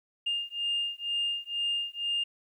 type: beating tone pair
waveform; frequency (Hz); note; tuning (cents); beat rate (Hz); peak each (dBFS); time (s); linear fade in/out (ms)
sine; 2815 / 2817.1; F7 / F7; +13 / +14; 2.1; -31; 0.26-2.24; 10
effects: tanh soft clip ceiling -22 dBFS + 11-bit